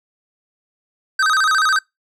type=tone with vibrato; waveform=square; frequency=1396.9 Hz; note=F6; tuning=in tune; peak=-14 dBFS; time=1.19-1.79 s; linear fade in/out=5 ms; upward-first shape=square; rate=14 Hz; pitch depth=180 cents each way; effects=noise-tail reverb RT60 0.2 s tail -26 dB re dry + low-pass 7000 Hz 12 dB/octave